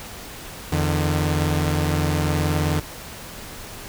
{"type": "tone pair together", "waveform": "sawtooth", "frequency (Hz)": [84.88, 150.5], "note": ["F2", "D3"], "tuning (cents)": [-49, 43], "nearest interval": "minor seventh", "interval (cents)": 992, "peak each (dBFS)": -18, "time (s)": [0.72, 2.8], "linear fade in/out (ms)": 5, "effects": ["pink hiss -37 dBFS RMS until 3.88 s"]}